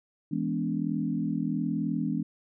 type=chord; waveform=sine; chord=E dominant seventh; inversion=none; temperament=equal with one note detuned; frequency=164.81 / 207.7 / 246.9 / 288.1 Hz; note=E3 / G#3 / B3 / D4; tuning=0 / 0 / 0 / -33 cents; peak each=-32 dBFS; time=0.31-2.23 s; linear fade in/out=10 ms; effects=none